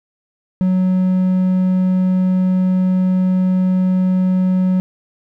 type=tone; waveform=triangle; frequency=185 Hz; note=F#3; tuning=in tune; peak=-10 dBFS; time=0.61-4.8 s; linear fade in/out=0 ms; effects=none